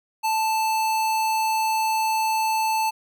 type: tone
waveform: square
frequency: 880 Hz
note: A5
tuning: in tune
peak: -21 dBFS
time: 0.23-2.91 s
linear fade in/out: 20 ms
effects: none